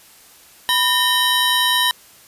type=tone cluster; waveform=square; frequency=986 / 1829 / 3088 / 3856 Hz; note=B5 / A#6 / G7 / B7; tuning=-3 / -33 / -27 / -42 cents; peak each=-21 dBFS; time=0.69-1.91 s; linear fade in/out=0 ms; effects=white hiss -47 dBFS RMS until 2.27 s + resampled to 32000 Hz